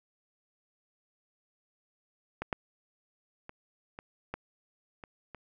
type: clicks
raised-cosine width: 0.5 ms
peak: -19 / -15 / -28 / -27 / -20 / -29 / -29 dBFS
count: 7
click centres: 2.42 / 2.528 / 3.494 / 3.989 / 4.34 / 5.038 / 5.347 s
effects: none